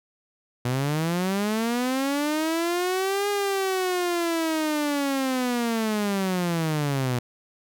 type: linear two-way sweep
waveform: sawtooth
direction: up then down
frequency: 120 to 410 to 120 Hz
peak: -19 dBFS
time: 0.65-7.19 s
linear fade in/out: 5 ms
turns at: 3.29 s
effects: none